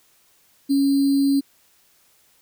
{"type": "tone with sample-and-hold", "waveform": "sine", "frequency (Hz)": 277.2, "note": "C#4", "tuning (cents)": 0, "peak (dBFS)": -15, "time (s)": [0.69, 1.41], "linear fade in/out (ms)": 20, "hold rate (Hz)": 4410, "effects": ["white hiss -59 dBFS RMS until 2.41 s"]}